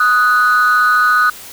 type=tone pair together; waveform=sine; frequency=1245.8 / 1480 Hz; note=D#6 / F#6; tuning=+2 / 0 cents; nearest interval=minor third; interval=298 cents; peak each=-10 dBFS; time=0-1.3 s; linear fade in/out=5 ms; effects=tanh soft clip ceiling -5 dBFS + white hiss -34 dBFS RMS until 1.52 s